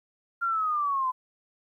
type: linear sweep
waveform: sine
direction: down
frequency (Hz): 1396.9 to 1006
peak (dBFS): -24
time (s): 0.41-1.12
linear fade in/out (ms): 20
effects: 11-bit